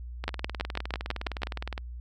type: two click trains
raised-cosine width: 0.3 ms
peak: -18 / -12 dBFS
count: 31 / 8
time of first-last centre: 0.24-1.778 / 0.28-1.433 s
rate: 19.5 / 6.07 Hz
effects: added 60 Hz sine -37 dBFS peak until 2 s